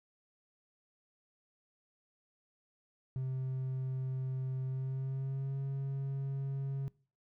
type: tone with pitch glide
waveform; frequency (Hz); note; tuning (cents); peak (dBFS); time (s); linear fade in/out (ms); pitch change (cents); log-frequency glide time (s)
triangle; 130.81 to 136.68; C3 to C#3; 0 to -24; -31; 3.16-6.88; 0; +76; 4.65-5.59
effects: noise-tail reverb RT60 0.4 s tail -23 dB re dry + tanh soft clip ceiling -27 dBFS